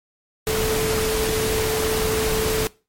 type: tone in noise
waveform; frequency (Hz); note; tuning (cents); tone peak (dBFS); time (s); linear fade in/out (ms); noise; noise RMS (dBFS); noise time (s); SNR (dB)
sine; 437.7; A4; -9; -21; 0.47-2.67; 0; pink; -24; 0.47-2.67; 0
effects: noise-tail reverb RT60 0.3 s tail -21 dB re dry + MP3 64 kbps